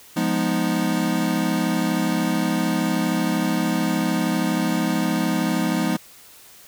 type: chord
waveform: square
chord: F half-diminished seventh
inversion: none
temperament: equal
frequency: 174.61 / 207.7 / 246.9 / 311.1 Hz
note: F3 / Ab3 / Cb4 / Eb4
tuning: 0 / 0 / 0 / 0 cents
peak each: -26 dBFS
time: 0.16-5.97 s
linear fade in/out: 10 ms
effects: white hiss -47 dBFS RMS until 6.67 s